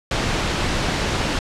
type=low-pass noise; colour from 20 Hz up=pink; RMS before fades=-22 dBFS; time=0.11-1.39 s; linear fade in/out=2 ms; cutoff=5400 Hz; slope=12 dB/octave; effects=low-pass 10000 Hz 12 dB/octave